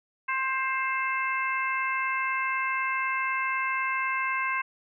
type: harmonic tone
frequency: 528 Hz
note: C5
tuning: 16 cents sharp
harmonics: 2 / 3 / 4 / 5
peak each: -29 / -32 / -31 / -34 dBFS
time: 0.28-4.62 s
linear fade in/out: 10 ms
effects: none